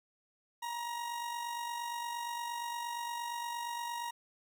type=tone with amplitude modulation; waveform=40% pulse; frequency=946 Hz; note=A#5; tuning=25 cents sharp; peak=-34 dBFS; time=0.62-4.11 s; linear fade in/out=10 ms; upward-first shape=sine; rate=48.6 Hz; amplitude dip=45%; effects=none